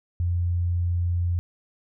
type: tone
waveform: sine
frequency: 87.31 Hz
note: F2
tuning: in tune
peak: -21 dBFS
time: 0.2-1.39 s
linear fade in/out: 0 ms
effects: none